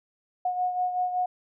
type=beating tone pair; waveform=sine; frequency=726 / 731.3 Hz; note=F#5 / F#5; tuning=-33 / -20 cents; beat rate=5.3 Hz; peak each=-25 / -33 dBFS; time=0.45-1.26 s; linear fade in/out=5 ms; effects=none